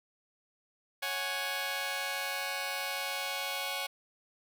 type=chord; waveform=10% pulse; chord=C# suspended fourth; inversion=none; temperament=just; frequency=554.4 / 739.2 / 831.5 Hz; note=C#5 / F#5 / G#5; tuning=0 / -2 / +2 cents; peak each=-30 dBFS; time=1.02-3.87 s; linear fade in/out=10 ms; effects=none